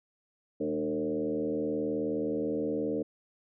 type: tone with frequency modulation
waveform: sine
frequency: 376.6 Hz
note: F#4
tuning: 31 cents sharp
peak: -28 dBFS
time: 0.6-3.03 s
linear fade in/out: 10 ms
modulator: 79 Hz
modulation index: 2
effects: none